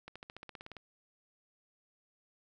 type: accelerating click train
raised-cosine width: 0.3 ms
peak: -30 dBFS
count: 12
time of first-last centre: 0.08-0.767 s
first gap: 76 ms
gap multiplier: 0.96
effects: none